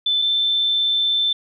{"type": "tone pair in turn", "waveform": "sine", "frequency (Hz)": [3520, 3542], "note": ["A7", "A7"], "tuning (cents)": [0, 11], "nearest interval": "unison", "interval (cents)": 11, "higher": "second", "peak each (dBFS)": -16, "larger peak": "neither", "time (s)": [[0.06, 0.22], [0.22, 1.33]], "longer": "second", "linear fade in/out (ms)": 5, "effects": []}